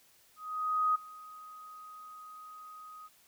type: tone with ADSR envelope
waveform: sine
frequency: 1252 Hz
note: D#6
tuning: 10 cents sharp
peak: -24 dBFS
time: 0.36-3.09 s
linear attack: 590 ms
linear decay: 12 ms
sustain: -22 dB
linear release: 32 ms
effects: white hiss -64 dBFS RMS until 3.27 s